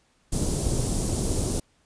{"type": "band-stop noise", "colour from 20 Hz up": "pink", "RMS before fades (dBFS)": -25, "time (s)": [0.32, 1.6], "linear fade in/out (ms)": 5, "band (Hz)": [420, 8300], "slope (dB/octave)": 12, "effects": ["pink hiss -65 dBFS RMS until 1.85 s", "resampled to 22050 Hz"]}